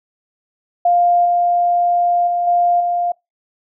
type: tone with level steps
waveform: sine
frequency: 701 Hz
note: F5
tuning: 6 cents sharp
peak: -10 / -12 / -15 / -11 / -15 dBFS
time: 0.85-3.12 s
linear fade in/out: 5 ms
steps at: 1.25 / 2.27 / 2.47 / 2.8 s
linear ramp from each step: 5 ms
effects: noise-tail reverb RT60 0.2 s tail -26 dB re dry